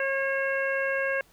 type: harmonic tone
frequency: 543 Hz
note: C#5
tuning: 36 cents flat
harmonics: 1 / 2 / 3 / 4 / 5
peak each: -28 / -38 / -28 / -36 / -37 dBFS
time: 0-1.21 s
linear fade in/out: 2 ms
effects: pink hiss -60 dBFS RMS until 1.32 s